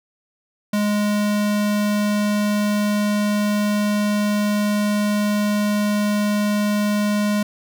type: tone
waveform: square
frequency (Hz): 207.7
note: G#3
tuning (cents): 0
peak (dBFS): -18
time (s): 0.73-7.43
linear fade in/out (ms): 5
effects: none